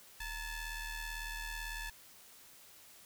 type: ring-modulated tone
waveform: sawtooth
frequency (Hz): 880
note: A5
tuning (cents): 0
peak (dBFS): -33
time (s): 0.2-1.9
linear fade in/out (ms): 5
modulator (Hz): 841
effects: white hiss -58 dBFS RMS until 3.05 s